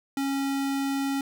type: tone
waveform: square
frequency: 274.9 Hz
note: C#4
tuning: 14 cents flat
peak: -26 dBFS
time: 0.17-1.21 s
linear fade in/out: 2 ms
effects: none